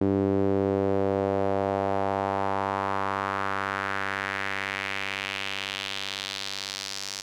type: tone with band-pass filter sweep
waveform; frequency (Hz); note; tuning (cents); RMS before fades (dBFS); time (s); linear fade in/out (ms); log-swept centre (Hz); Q
sawtooth; 98; G2; 0; -28; 0.01-7.22; 5; 330 to 5500; 2.1
effects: none